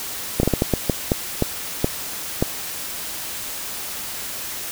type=slowing click train; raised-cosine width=2 ms; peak=-3 dBFS; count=11; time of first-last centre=0.4-2.425 s; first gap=32 ms; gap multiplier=1.38; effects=white hiss -30 dBFS RMS until 4.71 s